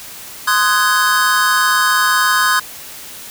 square chord, Ab dominant seventh, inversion first, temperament just, 1038.3 / 1245.9 / 1495.1 / 1661.2 Hz, C6 / Eb6 / Gb6 / Ab6, -14 / +2 / +18 / 0 cents, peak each -18 dBFS, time 0.47-2.6 s, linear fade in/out 10 ms, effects white hiss -33 dBFS RMS until 3.3 s

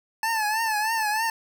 25% pulse tone with vibrato, 874 Hz, A5, 12 cents flat, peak -19 dBFS, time 0.23-1.3 s, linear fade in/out 2 ms, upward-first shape triangle, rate 3.2 Hz, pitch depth 94 cents each way, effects none

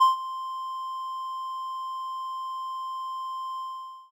triangle tone with ADSR envelope, 1046 Hz, C6, 1 cent flat, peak -11 dBFS, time 0-4.11 s, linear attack 18 ms, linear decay 140 ms, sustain -18 dB, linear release 520 ms, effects none

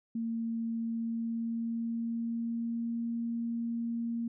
sine tone with pitch glide, 228.6 to 232.7 Hz, A#3 to A#3, -34 to -3 cents, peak -31 dBFS, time 0.15-4.28 s, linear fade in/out 5 ms, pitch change +31 cents, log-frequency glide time 0.79-3.05 s, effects none

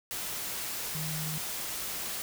sine tone in noise, 155.56 Hz, D#3, in tune, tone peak -35 dBFS, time 0.95-1.38 s, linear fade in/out 0 ms, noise white, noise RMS -36 dBFS, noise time 0.11-2.22 s, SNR -2 dB, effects none

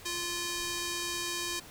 square tone with band-pass filter, 347.9 Hz, F4, 7 cents flat, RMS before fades -35 dBFS, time 0.05-1.6 s, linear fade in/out 10 ms, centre 6000 Hz, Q 0.81, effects pink hiss -50 dBFS RMS until 1.7 s

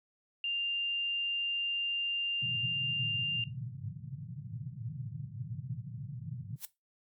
sine tone, 2794 Hz, F7, in tune, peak -30 dBFS, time 0.44-3.44 s, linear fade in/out 2 ms
white band-pass noise, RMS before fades -41 dBFS, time 2.42-6.56 s, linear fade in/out 2 ms, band 110 to 150 Hz, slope 48 dB/octave
blue noise with exponential growth, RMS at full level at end -35 dBFS, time 6.56-6.65 s, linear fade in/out 0 ms, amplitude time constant 18 ms
effects noise-tail reverb RT60 0.2 s tail -18 dB re dry + MP3 96 kbps

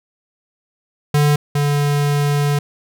square tone pair in turn, 146.83 / 144.72 Hz, D3 / D3, 0 / -25 cents, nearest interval unison, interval 25 cents, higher first, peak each -12 / -15 dBFS, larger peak first, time 1.14-1.36 / 1.55-2.59 s, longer second, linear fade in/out 5 ms, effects none

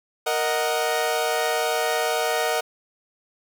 sawtooth chord, D# minor, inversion second, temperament equal, 466.2 / 622.3 / 740 Hz, A#4 / D#5 / F#5, 0 / 0 / 0 cents, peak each -22 dBFS, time 0.26-2.61 s, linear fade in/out 10 ms, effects none

